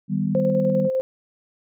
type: chord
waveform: sine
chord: Eb augmented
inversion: none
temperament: equal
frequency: 155.56 / 196 / 246.9 Hz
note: Eb3 / G3 / B3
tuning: 0 / 0 / 0 cents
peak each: -25 / -22 / -28 dBFS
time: 0.08-0.9 s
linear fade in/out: 50 ms
type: tone with tremolo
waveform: sine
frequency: 523 Hz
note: C5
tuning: 1 cent flat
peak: -18 dBFS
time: 0.35-1.01 s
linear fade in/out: 0 ms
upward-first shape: square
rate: 10 Hz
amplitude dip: 35%
effects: none